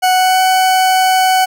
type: tone with pitch glide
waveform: 40% pulse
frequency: 740 to 749 Hz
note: F#5 to F#5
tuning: 0 to +21 cents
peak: -8 dBFS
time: 0.02-1.46 s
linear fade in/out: 20 ms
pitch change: +21 cents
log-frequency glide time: 0.13-0.4 s
effects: none